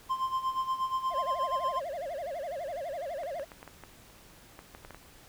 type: tone with tremolo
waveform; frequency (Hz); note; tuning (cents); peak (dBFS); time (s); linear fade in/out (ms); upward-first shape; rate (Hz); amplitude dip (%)
triangle; 1046.5; C6; 0; -24; 0.09-1.8; 20; sine; 8.4; 75
type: tone with vibrato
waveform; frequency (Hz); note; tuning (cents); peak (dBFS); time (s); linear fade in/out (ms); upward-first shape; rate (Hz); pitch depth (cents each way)
triangle; 618; D#5; -12; -32; 1.1-3.45; 20; sine; 12; 250
type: clicks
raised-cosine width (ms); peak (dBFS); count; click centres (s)
0.5; -30; 11; 3.234 / 3.397 / 3.518 / 3.629 / 3.677 / 3.837 / 4.591 / 4.749 / 4.849 / 4.907 / 4.946
effects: pink hiss -55 dBFS RMS until 5.28 s